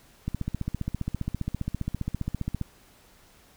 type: click train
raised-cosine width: 5 ms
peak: -16 dBFS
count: 36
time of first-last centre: 0.28-2.613 s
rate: 15 Hz
effects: pink hiss -57 dBFS RMS until 3.56 s